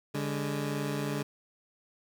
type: tone pair together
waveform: 20% pulse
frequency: 144.37 / 205.3 Hz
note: D3 / G#3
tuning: -29 / -20 cents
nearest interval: tritone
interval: 609 cents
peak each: -27 / -31 dBFS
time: 0.14-1.23 s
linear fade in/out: 10 ms
effects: 10-bit